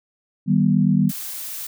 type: chord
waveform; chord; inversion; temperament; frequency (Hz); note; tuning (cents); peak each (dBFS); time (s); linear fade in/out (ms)
sine; Eb augmented; none; just; 155.56 / 194.45 / 243.1; Eb3 / G3 / B3; 0 / -14 / -27; -19 / -17 / -20; 0.46-1.12; 50
type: noise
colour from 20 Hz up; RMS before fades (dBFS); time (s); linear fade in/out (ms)
blue; -31; 1.09-1.67; 5
effects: none